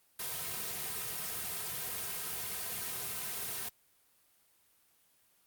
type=noise with comb filter; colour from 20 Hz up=white; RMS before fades=-38 dBFS; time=0.19-3.69 s; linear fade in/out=5 ms; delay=3.5 ms; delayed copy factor=-0.95; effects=white hiss -69 dBFS RMS until 5.46 s + Opus 32 kbps